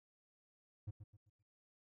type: tone with echo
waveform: triangle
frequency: 103.83 Hz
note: G#2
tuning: in tune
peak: -39 dBFS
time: 0.87-0.91 s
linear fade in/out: 10 ms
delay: 130 ms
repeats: 4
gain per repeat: -9 dB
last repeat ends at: 1.43 s
effects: none